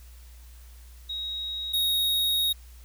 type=tone pair in turn; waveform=sine / square; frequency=3792 / 3759 Hz; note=A#7 / A#7; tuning=+29 / +14 cents; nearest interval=unison; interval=15 cents; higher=first; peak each=-30 / -23 dBFS; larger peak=second; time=1.09-1.73 / 1.73-2.53 s; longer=second; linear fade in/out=10 ms; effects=added 60 Hz sine -45 dBFS peak until 2.84 s + white hiss -57 dBFS RMS until 2.84 s